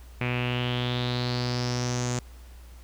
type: tone with low-pass filter sweep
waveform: sawtooth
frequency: 123.2 Hz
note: B2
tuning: 4 cents flat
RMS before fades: -28 dBFS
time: 0.21-2.19 s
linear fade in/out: 0 ms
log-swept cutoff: 2400 to 7000 Hz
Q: 5.7
effects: added 60 Hz sine -44 dBFS peak until 2.83 s + pink hiss -56 dBFS RMS until 2.83 s